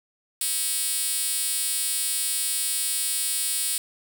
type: tone with high-pass filter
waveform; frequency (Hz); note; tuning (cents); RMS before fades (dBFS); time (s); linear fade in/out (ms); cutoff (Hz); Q
5% pulse; 320; D#4; +49; -26; 0.41-3.78; 2; 7600; 0.97
effects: none